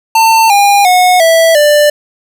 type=tone with pitch steps; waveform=square; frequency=897 / 808.4 / 728.6 / 656.6 / 591.8 Hz; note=A5 / G#5 / F#5 / E5 / D5; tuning=+33 / -47 / -27 / -7 / +13 cents; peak=-5 dBFS; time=0.15-1.9 s; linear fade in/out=5 ms; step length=350 ms; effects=none